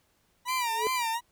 40% pulse tone with vibrato, 963 Hz, B5, 44 cents flat, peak -27 dBFS, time 0.45-1.21 s, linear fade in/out 50 ms, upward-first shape sine, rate 2.7 Hz, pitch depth 120 cents each way
sawtooth tone with tremolo, 2362 Hz, D7, 9 cents sharp, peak -28 dBFS, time 0.48-1.15 s, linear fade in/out 5 ms, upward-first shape triangle, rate 2.6 Hz, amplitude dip 85%
sine tone with exponential growth, 433.2 Hz, A4, 27 cents flat, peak -24 dBFS, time 0.64-0.87 s, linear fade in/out 0 ms, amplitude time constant 48 ms
effects pink hiss -69 dBFS RMS until 1.31 s

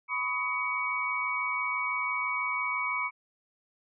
sine tone cluster, 1003 / 1109 / 1257 / 2254 Hz, B5 / C#6 / D#6 / C#7, +26 / 0 / +17 / +28 cents, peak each -34 / -37 / -38 / -30 dBFS, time 0.08-3.11 s, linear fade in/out 50 ms, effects none

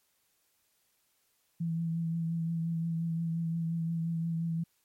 sine tone with vibrato, 165.5 Hz, E3, 7 cents sharp, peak -29 dBFS, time 1.6-4.64 s, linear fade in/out 10 ms, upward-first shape triangle, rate 5.7 Hz, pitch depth 27 cents each way, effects white hiss -73 dBFS RMS until 4.84 s + MP3 64 kbps

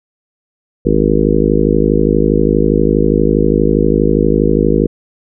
harmonic tone, 52.4 Hz, G#1, 16 cents sharp, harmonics 1 / 3 / 4 / 5 / 6 / 7 / 8 / 9, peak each -17 / -17 / -17 / -17 / -17 / -17 / -17 / -17 dBFS, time 0.85-4.87 s, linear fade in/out 10 ms, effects none

